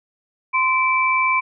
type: tone pair together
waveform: sine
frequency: 1035.7 / 2325 Hz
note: C6 / D7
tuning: -18 / -18 cents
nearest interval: octave + major second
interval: 1400 cents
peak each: -18 dBFS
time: 0.53-1.41 s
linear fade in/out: 20 ms
effects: none